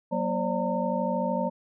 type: tone cluster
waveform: sine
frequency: 186.3 / 236.9 / 534 / 587 / 913 Hz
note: F#3 / A#3 / C5 / D5 / A#5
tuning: +12 / +28 / +35 / -1 / -36 cents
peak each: -31 dBFS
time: 0.11-1.5 s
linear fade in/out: 20 ms
effects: none